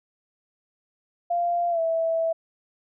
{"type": "tone with pitch glide", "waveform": "sine", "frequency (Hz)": [694, 656.2], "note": ["F5", "E5"], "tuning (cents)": [-11, -8], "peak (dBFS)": -21, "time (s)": [1.3, 2.33], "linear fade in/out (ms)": 10, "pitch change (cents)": -97, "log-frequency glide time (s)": [1.7, 1.8], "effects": []}